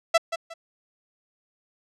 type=tone with echo; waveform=sawtooth; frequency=664 Hz; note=E5; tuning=12 cents sharp; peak=-11 dBFS; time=0.14-0.18 s; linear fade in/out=10 ms; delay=180 ms; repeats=2; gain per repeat=-11 dB; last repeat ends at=0.54 s; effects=low-pass 7000 Hz 12 dB/octave